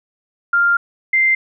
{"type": "tone pair in turn", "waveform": "sine", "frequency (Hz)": [1396.9, 2087], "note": ["F6", "C7"], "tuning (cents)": [0, -5], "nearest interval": "perfect fifth", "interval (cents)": 695, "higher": "second", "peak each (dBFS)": -11, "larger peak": "neither", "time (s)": [[0.53, 0.77], [1.13, 1.35]], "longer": "first", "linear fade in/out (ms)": 5, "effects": []}